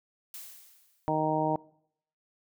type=noise with exponential decay; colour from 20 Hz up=blue; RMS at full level=-41 dBFS; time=0.34-1.22 s; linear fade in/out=1 ms; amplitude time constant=190 ms
type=harmonic tone; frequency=155.56 Hz; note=D#3; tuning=in tune; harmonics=1 / 2 / 3 / 4 / 5 / 6; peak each=-34 / -32 / -35 / -31 / -32 / -31 dBFS; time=1.08-1.56 s; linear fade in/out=0 ms
effects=noise-tail reverb RT60 0.7 s tail -23 dB re dry